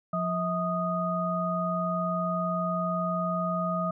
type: tone cluster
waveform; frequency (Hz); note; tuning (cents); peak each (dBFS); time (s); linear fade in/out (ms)
sine; 176.4 / 644 / 1241; F3 / E5 / D#6; +18 / -41 / -5; -30 / -31 / -30; 0.13-3.91; 5
effects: none